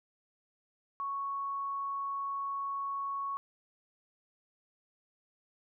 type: tone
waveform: sine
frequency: 1108.7 Hz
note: C#6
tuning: in tune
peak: -33 dBFS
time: 1-3.37 s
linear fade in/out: 0 ms
effects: none